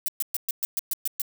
violet noise bursts, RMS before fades -26 dBFS, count 9, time 0.06-1.218 s, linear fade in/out 0 ms, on 22 ms, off 120 ms, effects none

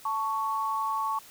sine tone pair together, 881.6 / 1113 Hz, A5 / C#6, +3 / +7 cents, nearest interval major third, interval 404 cents, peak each -31 / -28 dBFS, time 0.05-1.19 s, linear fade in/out 5 ms, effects white hiss -51 dBFS RMS until 1.3 s

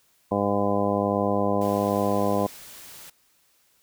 harmonic tone, 101.3 Hz, G#2, 43 cents flat, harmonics 1 / 2 / 3 / 4 / 5 / 6 / 7 / 8 / 10, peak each -33 / -27 / -30 / -31 / -27 / -29 / -30 / -33 / -31 dBFS, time 0.31-2.47 s, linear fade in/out 10 ms
white noise, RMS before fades -44 dBFS, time 1.61-3.1 s, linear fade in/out 5 ms
effects white hiss -64 dBFS RMS until 3.82 s

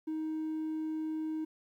triangle tone, 314.1 Hz, D#4, 16 cents sharp, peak -30 dBFS, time 0.07-1.45 s, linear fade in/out 10 ms, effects tanh soft clip ceiling -28 dBFS + 12-bit

